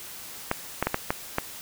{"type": "clicks", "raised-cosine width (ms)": 0.5, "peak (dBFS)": -8, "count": 6, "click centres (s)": [0.514, 0.826, 0.87, 0.944, 1.105, 1.384], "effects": ["white hiss -41 dBFS RMS until 1.61 s"]}